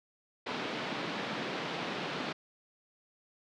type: band-pass noise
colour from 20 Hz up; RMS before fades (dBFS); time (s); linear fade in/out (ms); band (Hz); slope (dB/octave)
pink; -37; 0.46-2.33; 10; 170 to 4100; 24
effects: none